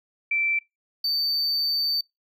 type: tone pair in turn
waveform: sine / triangle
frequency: 2336 / 4576 Hz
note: D7 / D8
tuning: -10 / -46 cents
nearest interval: octave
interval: 1164 cents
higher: second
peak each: -21 dBFS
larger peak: neither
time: 0.31-0.59 / 1.04-2.01 s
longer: second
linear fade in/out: 5 ms
effects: noise-tail reverb RT60 0.2 s tail -25 dB re dry